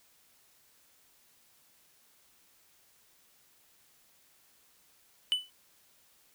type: tone with exponential decay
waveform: triangle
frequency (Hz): 2991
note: F#7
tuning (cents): +18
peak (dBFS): -20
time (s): 5.32-5.5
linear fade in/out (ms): 0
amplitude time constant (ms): 38
effects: white hiss -65 dBFS RMS until 6.34 s